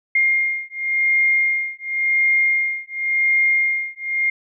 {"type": "beating tone pair", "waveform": "sine", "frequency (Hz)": [2122, 2122.92], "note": ["C7", "C7"], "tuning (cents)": [24, 25], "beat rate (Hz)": 0.92, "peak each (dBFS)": -19, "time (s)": [0.15, 4.3], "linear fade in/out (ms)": 5, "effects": []}